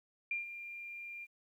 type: tone with ADSR envelope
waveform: sine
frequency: 2392 Hz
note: D7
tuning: 31 cents sharp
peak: -32 dBFS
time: 0.31-1.27 s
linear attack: 3 ms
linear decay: 140 ms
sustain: -11 dB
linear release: 38 ms
effects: 12-bit